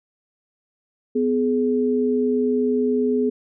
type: tone pair together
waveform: sine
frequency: 250.6 / 421.5 Hz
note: B3 / G#4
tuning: +25 / +26 cents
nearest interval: major sixth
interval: 901 cents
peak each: -20 dBFS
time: 1.15-3.3 s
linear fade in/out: 10 ms
effects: none